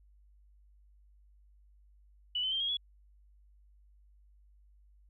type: tone with pitch steps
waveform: sine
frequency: 2960 / 3059 / 3161 / 3267 / 3377 Hz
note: F#7 / G7 / G7 / G#7 / G#7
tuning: 0 / -43 / +14 / -29 / +28 cents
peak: -30 dBFS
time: 2.35-2.77 s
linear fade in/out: 5 ms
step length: 84 ms
effects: added 50 Hz sine -59 dBFS peak until 5.09 s